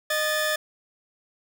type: tone pair together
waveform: sawtooth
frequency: 615 / 1740.5 Hz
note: D#5 / A6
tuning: -20 / -19 cents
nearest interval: octave + tritone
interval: 1801 cents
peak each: -22 dBFS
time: 0.1-0.56 s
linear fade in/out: 5 ms
effects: none